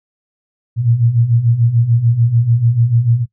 sine beating tone pair, 113.2 / 120 Hz, A2 / B2, +50 / -49 cents, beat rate 6.8 Hz, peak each -16 / -11 dBFS, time 0.76-3.26 s, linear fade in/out 50 ms, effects noise-tail reverb RT60 0.1 s tail -20 dB re dry

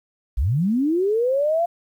sine linear sweep, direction up, 46.85 to 698.5 Hz, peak -17 dBFS, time 0.37-1.66 s, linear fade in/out 10 ms, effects 9-bit

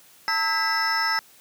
triangle tone cluster, 901 / 1300 / 1614 / 1985 / 5270 Hz, A5 / E6 / G#6 / B6 / E8, +41 / -24 / -50 / +8 / -1 cents, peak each -26 dBFS, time 0.28-1.19 s, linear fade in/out 0 ms, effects white hiss -53 dBFS RMS until 1.4 s + high-pass 100 Hz 12 dB/octave

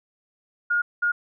sine tone bursts at uneven times, 1427 Hz, F6, 37 cents sharp, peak -19 dBFS, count 2, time 0.7-0.82 / 1.02-1.12 s, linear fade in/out 10 ms, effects none

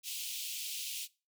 pink high-pass noise, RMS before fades -40 dBFS, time 0.03-1.08 s, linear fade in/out 50 ms, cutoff 2600 Hz, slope 48 dB/octave, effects noise-tail reverb RT60 0.3 s tail -21 dB re dry

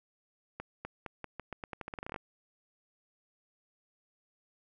accelerating click train, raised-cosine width 0.5 ms, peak -24 dBFS, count 18, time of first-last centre 0.6-2.161 s, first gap 250 ms, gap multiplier 0.85, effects none

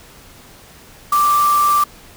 sine tone in noise, 1174.7 Hz, D6, in tune, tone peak -11 dBFS, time 1.12-1.84 s, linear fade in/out 5 ms, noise white, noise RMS -27 dBFS, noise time 1.12-1.84 s, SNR +13 dB, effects pink hiss -43 dBFS RMS until 2.16 s

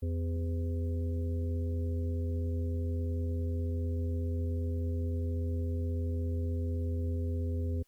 harmonic tone with a mistuned harmonic, 84.8 Hz, E2, 50 cents sharp, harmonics 1 / 3 / 5 / 6, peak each -30 / -40 / -44 / -46 dBFS, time 0.02-7.83 s, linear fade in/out 10 ms, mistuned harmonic 5, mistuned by -69 cents, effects white hiss -72 dBFS RMS until 7.87 s + Opus 32 kbps

